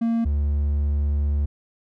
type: tone pair in turn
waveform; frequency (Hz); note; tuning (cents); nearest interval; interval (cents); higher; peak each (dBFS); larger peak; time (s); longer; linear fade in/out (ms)
triangle; 230 / 72.45; A#3 / D2; -23 / -23; octave + minor sixth; 2000; first; -17; neither; 0.01-0.25 / 0.25-1.46; second; 10
effects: none